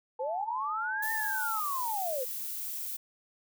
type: tone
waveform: sine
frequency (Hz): 869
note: A5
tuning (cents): -22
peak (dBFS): -36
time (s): 0.19-1.6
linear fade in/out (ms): 5
type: linear two-way sweep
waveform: sine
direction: up then down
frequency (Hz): 479.6 to 1821 to 479.6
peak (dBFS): -31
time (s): 0.19-2.25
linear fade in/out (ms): 20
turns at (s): 1.12
type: noise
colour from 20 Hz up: violet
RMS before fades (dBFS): -37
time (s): 1.02-2.97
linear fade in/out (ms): 10
effects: none